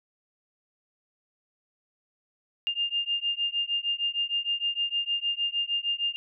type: beating tone pair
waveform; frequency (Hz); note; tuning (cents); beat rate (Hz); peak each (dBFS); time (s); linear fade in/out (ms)
sine; 2806 / 2812.5; F7 / F7; +8 / +12; 6.5; -29; 2.67-6.16; 0
effects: none